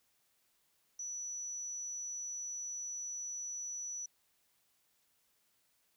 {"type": "tone", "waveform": "sine", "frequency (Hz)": 5920, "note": "F#8", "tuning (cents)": 0, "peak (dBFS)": -39, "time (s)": [0.99, 4.06], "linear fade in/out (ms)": 5, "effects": ["white hiss -75 dBFS RMS until 5.96 s"]}